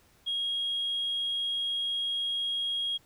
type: tone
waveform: sine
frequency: 3278 Hz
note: G#7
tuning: 23 cents flat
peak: -27 dBFS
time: 0.26-2.98 s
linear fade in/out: 20 ms
effects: tanh soft clip ceiling -24 dBFS + pink hiss -63 dBFS RMS until 3.05 s